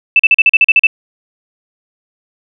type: tone bursts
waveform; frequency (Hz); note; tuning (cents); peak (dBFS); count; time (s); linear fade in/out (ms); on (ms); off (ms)
sine; 2645; E7; +5; -3; 10; 0.16-0.869; 2; 34; 41
effects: none